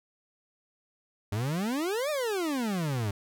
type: exponential two-way sweep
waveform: 40% pulse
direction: up then down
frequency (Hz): 96.9 to 624 to 96.9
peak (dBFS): -27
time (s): 1.32-3.11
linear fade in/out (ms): 5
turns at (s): 2.1
effects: none